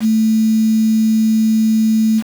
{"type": "tone with quantisation", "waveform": "sine", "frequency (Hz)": 220, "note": "A3", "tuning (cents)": 0, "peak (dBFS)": -10, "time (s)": [0, 2.23], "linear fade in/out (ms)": 50, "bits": 5, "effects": []}